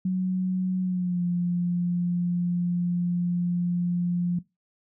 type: tone with pitch glide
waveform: sine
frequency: 185 to 175.53 Hz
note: F#3 to F3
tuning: 0 to +9 cents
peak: -22 dBFS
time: 0.05-4.39 s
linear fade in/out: 5 ms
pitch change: -91 cents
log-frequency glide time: 0.82-1.23 s
effects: noise-tail reverb RT60 0.2 s tail -18 dB re dry